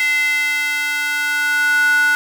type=tone with high-pass filter sweep; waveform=square; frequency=293.7 Hz; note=D4; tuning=in tune; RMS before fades=-17 dBFS; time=0-2.15 s; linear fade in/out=0 ms; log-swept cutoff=2100 to 1400 Hz; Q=6.9; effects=none